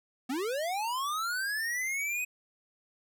square linear sweep, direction up, 237.4 to 2532 Hz, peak -31 dBFS, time 0.29-2.25 s, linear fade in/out 10 ms, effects none

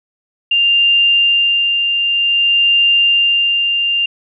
sine tone with tremolo, 2794 Hz, F7, in tune, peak -8 dBFS, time 0.51-4.06 s, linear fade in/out 5 ms, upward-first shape sine, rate 0.53 Hz, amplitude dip 40%, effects none

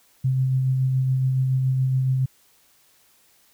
sine tone with tremolo, 130.81 Hz, C3, in tune, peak -17 dBFS, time 0.24-2.26 s, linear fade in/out 10 ms, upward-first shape sine, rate 7.1 Hz, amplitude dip 25%, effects white hiss -59 dBFS RMS until 3.53 s

